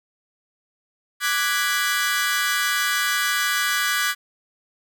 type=chord; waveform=sawtooth; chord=G# half-diminished seventh; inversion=second; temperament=equal; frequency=1174.7 / 1480 / 1661.2 / 1975.5 Hz; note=D6 / F#6 / G#6 / B6; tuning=0 / 0 / 0 / 0 cents; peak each=-23 / -22 / -21 / -23 dBFS; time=1.2-4.15 s; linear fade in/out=50 ms; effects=none